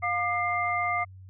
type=tone cluster; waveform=sine; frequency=709 / 1203 / 2097 Hz; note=F5 / D6 / C7; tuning=+26 / +41 / +3 cents; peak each=-29 dBFS; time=0.02-1.05 s; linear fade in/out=20 ms; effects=added 94 Hz sine -44 dBFS peak until 1.29 s